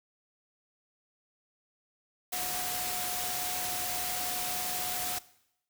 sine tone in noise, 726 Hz, F#5, 33 cents flat, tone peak -39 dBFS, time 2.32-5.19 s, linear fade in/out 10 ms, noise white, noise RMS -34 dBFS, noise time 2.32-5.19 s, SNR -8 dB, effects noise-tail reverb RT60 0.8 s tail -19 dB re dry

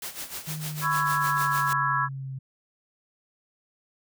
white noise with tremolo, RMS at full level -34 dBFS, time 0.02-1.73 s, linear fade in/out 2 ms, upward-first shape sine, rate 6.6 Hz, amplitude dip 75%
sine exponential sweep, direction down, 155.9 to 132.3 Hz, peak -32 dBFS, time 0.47-2.39 s, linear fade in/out 10 ms
sine chord, C# minor seventh, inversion third, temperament just, 997.9 / 1108.7 / 1330.5 / 1663.1 Hz, B5 / C#6 / E6 / G#6, +18 / 0 / +16 / +2 cents, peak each -28 dBFS, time 0.81-2.09 s, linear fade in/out 50 ms
effects none

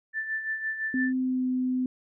sine tone with tremolo, 1765 Hz, A6, 5 cents sharp, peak -26 dBFS, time 0.13-1.13 s, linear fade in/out 50 ms, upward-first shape sine, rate 5.9 Hz, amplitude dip 60%
sine tone with pitch glide, 258.1 to 254.7 Hz, C4 to C4, -23 to -46 cents, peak -24 dBFS, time 0.94-1.86 s, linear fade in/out 2 ms, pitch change -23 cents, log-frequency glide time 1.17-1.47 s
effects none

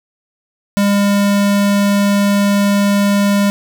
square tone, 201.7 Hz, G3, 50 cents sharp, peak -11 dBFS, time 0.77-3.5 s, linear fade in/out 0 ms, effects none

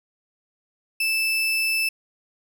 35% pulse tone, 2637 Hz, E7, in tune, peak -19 dBFS, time 1-1.89 s, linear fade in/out 5 ms, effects none

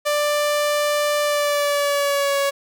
sawtooth tone with pitch glide, 590 to 559.1 Hz, D5 to C#5, +8 to +15 cents, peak -14 dBFS, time 0.05-2.51 s, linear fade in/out 20 ms, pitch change -93 cents, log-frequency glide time 1.22-2.39 s, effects none

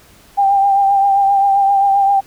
sine tone with vibrato, 792 Hz, G5, 18 cents sharp, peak -9 dBFS, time 0.37-2.21 s, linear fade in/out 20 ms, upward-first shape triangle, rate 7.6 Hz, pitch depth 36 cents each way, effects pink hiss -46 dBFS RMS until 2.26 s

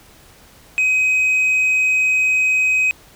triangle tone with tanh clipping, 2524 Hz, D#7, 24 cents sharp, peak -14 dBFS, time 0.78-2.91 s, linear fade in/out 0 ms, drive 7 dB, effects pink hiss -47 dBFS RMS until 3.15 s

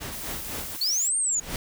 pink noise with tremolo, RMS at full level -34 dBFS, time 0-0.77 s, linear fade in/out 20 ms, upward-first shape sine, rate 4 Hz, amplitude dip 70%
blue noise, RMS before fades -36 dBFS, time 0.11-1.09 s, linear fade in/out 20 ms
sine linear two-way sweep, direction up then down, 4255 to 8870 to 6660 Hz, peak -22 dBFS, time 0.81-1.4 s, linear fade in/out 5 ms, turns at 1.17 s
pink noise with exponential growth, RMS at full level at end -28 dBFS, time 1.21-1.56 s, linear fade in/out 2 ms, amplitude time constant 75 ms
effects none

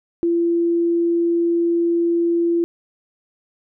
sine tone, 340 Hz, F4, 46 cents flat, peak -15 dBFS, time 0.23-2.64 s, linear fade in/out 0 ms, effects none

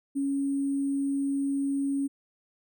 sine tone with sample-and-hold, 277.2 Hz, C#4, in tune, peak -25 dBFS, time 0.15-2.08 s, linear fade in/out 20 ms, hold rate 8820 Hz, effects none

